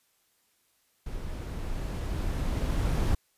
brown noise with level ramp, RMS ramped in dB -37 to -25 dBFS, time 1.06-3.15 s, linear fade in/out 5 ms, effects white hiss -70 dBFS RMS until 3.37 s + resampled to 32000 Hz

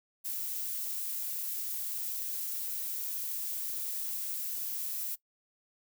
violet noise, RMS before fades -36 dBFS, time 0.24-5.16 s, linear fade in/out 20 ms, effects noise-tail reverb RT60 0.1 s tail -20 dB re dry

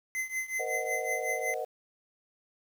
square tone with tremolo, 2053 Hz, C7, 33 cents flat, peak -29 dBFS, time 0.15-1.54 s, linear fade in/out 0 ms, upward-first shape triangle, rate 5.4 Hz, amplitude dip 90%
sine chord, C half-diminished seventh, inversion third, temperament equal with one note detuned, 466.2 / 515.7 / 622.3 / 740 Hz, Bb4 / C5 / Eb5 / Gb5, 0 / -25 / 0 / 0 cents, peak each -37 dBFS, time 0.59-1.65 s, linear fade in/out 10 ms
effects 9-bit

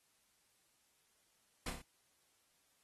pink noise with echo, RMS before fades -41 dBFS, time 1.66-1.7 s, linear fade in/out 5 ms, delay 30 ms, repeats 4, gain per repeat -4 dB, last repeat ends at 1.82 s, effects white hiss -75 dBFS RMS until 2.83 s + AAC 32 kbps

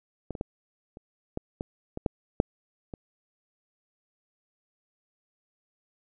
clicks, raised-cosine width 2 ms, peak -20 / -23 / -17 / -30 / -17 / -18 / -20 / -11 / -6 / -24 dBFS, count 10, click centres 0.307 / 0.352 / 0.411 / 0.971 / 1.374 / 1.609 / 1.974 / 2.062 / 2.401 / 2.938 s, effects none

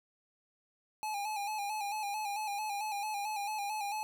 square tone with vibrato, 833 Hz, G#5, 5 cents sharp, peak -35 dBFS, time 1.03-4.03 s, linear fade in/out 0 ms, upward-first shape square, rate 4.5 Hz, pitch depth 53 cents each way, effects none

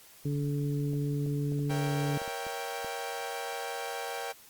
harmonic tone, 144 Hz, D3, 34 cents flat, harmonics 1 / 2 / 3, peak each -29 / -35 / -39 dBFS, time 0.25-2.18 s, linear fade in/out 5 ms
clicks, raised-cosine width 2 ms, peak -31 dBFS, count 9, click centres 0.935 / 1.263 / 1.521 / 1.592 / 1.706 / 2.217 / 2.278 / 2.467 / 2.846 s
sawtooth chord, A# diminished seventh, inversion none, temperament equal with one note detuned, 469.1 / 554.4 / 659.3 / 784 Hz, A#4 / C#5 / E5 / G5, +11 / 0 / 0 / 0 cents, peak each -36 / -38 / -40 / -34 dBFS, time 1.69-4.33 s, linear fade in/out 20 ms
effects white hiss -55 dBFS RMS until 4.49 s + Opus 48 kbps

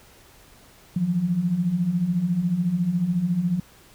sine beating tone pair, 164.81 / 178.81 Hz, E3 / F3, 0 / +41 cents, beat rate 14 Hz, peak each -27 / -21 dBFS, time 0.96-3.6 s, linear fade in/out 5 ms, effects pink hiss -52 dBFS RMS until 3.94 s

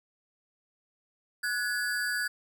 square ring-modulated tone, 1577 Hz, G6, 10 cents sharp, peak -26 dBFS, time 1.43-2.28 s, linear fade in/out 10 ms, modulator 108 Hz, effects none

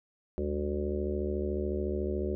harmonic tone with a mistuned harmonic, 73.9 Hz, D2, 11 cents sharp, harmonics 1 / 3 / 4 / 5 / 6 / 7 / 8, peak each -34 / -37 / -42 / -33 / -41 / -41 / -42 dBFS, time 0.38-2.35 s, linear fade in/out 0 ms, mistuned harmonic 3, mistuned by -140 cents, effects none

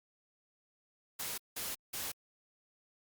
white noise bursts, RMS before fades -39 dBFS, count 3, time 1.19-2.12 s, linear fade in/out 10 ms, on 190 ms, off 180 ms, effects Opus 48 kbps

